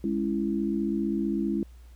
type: chord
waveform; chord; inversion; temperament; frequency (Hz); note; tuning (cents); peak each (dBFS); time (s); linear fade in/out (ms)
sine; C# minor; second; just; 207.9 / 277.2 / 332.6; G#3 / C#4 / E4; +2 / 0 / +16; -28 / -31 / -29; 0.04-1.63; 2
effects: added 60 Hz sine -46 dBFS peak until 1.95 s + pink hiss -63 dBFS RMS until 1.95 s